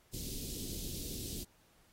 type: band-stop noise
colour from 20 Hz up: pink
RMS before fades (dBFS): -42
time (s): 0.13-1.44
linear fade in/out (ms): 10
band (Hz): 390 to 3600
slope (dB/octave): 24
effects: pink hiss -68 dBFS RMS until 1.92 s + AAC 48 kbps